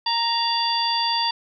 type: harmonic tone with a mistuned harmonic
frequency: 932.3 Hz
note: A#5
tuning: in tune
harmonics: 1 / 2 / 3 / 4 / 5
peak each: -23 / -33 / -30 / -28 / -24 dBFS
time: 0.06-1.31 s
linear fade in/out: 5 ms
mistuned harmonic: 4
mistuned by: -130 cents
effects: none